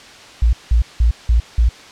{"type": "tone bursts", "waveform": "sine", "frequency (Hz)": 57.6, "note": "A#1", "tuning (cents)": -20, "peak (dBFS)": -9, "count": 5, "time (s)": [0.42, 1.69], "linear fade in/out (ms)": 5, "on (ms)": 110, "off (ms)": 180, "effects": ["white hiss -39 dBFS RMS until 1.91 s", "low-pass 5000 Hz 12 dB/octave"]}